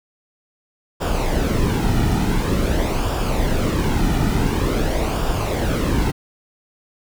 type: noise with flanger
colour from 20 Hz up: brown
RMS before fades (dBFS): -19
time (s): 1-6.12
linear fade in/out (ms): 20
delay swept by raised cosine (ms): 0.48 to 1.88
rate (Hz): 0.47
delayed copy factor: -0.55
effects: none